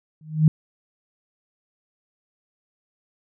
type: tone with exponential growth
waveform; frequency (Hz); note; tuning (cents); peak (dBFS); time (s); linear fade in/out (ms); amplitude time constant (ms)
sine; 155.56; D#3; 0; -8; 0.21-0.48; 2; 58
effects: none